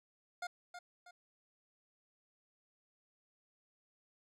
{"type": "tone with echo", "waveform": "25% pulse", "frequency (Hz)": 710, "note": "F5", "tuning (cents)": 28, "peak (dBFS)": -35, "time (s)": [0.42, 0.47], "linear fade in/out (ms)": 5, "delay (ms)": 320, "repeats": 2, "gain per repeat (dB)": -8, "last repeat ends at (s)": 1.11, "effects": ["low-pass 8000 Hz 12 dB/octave"]}